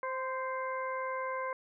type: harmonic tone with a mistuned harmonic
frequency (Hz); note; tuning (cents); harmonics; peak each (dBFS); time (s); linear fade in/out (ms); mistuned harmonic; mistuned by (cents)
523.3; C5; 0; 1 / 2 / 3 / 4; -37 / -36 / -43 / -44; 0.03-1.53; 2; 2; -19
effects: none